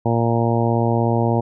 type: harmonic tone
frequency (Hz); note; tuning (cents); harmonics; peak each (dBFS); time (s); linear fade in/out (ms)
116.54; A#2; 0; 1 / 2 / 3 / 4 / 5 / 6 / 7 / 8; -19 / -22 / -24 / -25 / -26 / -27 / -27 / -28; 0.05-1.41; 10
effects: none